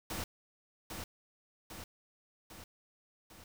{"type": "noise with echo", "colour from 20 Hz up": "pink", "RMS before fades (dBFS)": -39, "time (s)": [0.1, 0.24], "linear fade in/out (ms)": 2, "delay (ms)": 800, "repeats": 4, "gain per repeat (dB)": -4, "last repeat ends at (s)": 3.44, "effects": []}